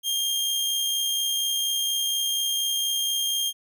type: tone with amplitude modulation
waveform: sawtooth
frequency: 3210 Hz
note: G7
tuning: 40 cents sharp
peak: -19 dBFS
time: 0.03-3.53 s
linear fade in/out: 50 ms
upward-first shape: sine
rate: 64.2 Hz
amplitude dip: 25%
effects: none